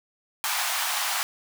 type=high-pass noise; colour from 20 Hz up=pink; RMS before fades=-27 dBFS; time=0.44-1.23 s; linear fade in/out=0 ms; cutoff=730 Hz; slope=48 dB/octave; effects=none